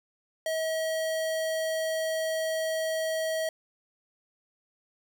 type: tone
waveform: square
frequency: 640 Hz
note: D#5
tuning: 49 cents sharp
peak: -28 dBFS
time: 0.46-3.49 s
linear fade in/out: 2 ms
effects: none